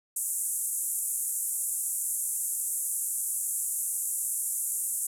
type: band-pass noise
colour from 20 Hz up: white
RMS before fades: -31 dBFS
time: 0.16-5.07 s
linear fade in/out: 5 ms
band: 7500 to 12000 Hz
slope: 48 dB/octave
effects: none